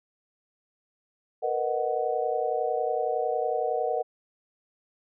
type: chord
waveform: sine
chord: B major seventh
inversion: third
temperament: just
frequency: 463 / 493.9 / 617.4 / 740.8 Hz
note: A#4 / B4 / D#5 / F#5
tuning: -12 / 0 / -14 / +2 cents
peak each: -30 / -31 / -31 / -29 dBFS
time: 1.42-4.03 s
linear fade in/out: 20 ms
effects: none